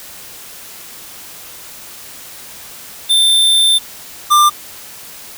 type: tone pair in turn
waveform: square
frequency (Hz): 3568 / 1190.7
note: A7 / D6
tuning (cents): +23 / +23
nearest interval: octave + perfect fifth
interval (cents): 1900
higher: first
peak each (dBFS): -9 / -7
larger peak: second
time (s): 3.09-3.79 / 4.3-4.5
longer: first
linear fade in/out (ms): 20
effects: white hiss -34 dBFS RMS until 5.37 s